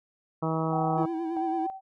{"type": "harmonic tone", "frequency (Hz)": 160.6, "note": "E3", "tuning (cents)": -45, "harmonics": [1, 2, 3, 4, 5, 6, 7, 8], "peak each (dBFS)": [-29, -32, -34, -35, -36, -37, -37, -38], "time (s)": [0.42, 1.06], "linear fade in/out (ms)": 10}
{"type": "tone with tremolo", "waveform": "sine", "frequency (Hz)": 768, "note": "G5", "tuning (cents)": -36, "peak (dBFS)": -28, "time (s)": [0.7, 1.81], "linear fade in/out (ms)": 50, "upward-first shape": "square", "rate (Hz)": 1.5, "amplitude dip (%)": 65}
{"type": "tone with vibrato", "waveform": "triangle", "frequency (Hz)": 329.6, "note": "E4", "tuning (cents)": 0, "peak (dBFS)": -27, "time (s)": [0.97, 1.67], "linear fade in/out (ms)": 10, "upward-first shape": "sine", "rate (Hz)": 9, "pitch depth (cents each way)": 57}
{"effects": []}